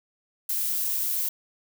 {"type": "noise", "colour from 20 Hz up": "violet", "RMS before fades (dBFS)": -27, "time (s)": [0.49, 1.29], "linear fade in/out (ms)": 5, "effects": []}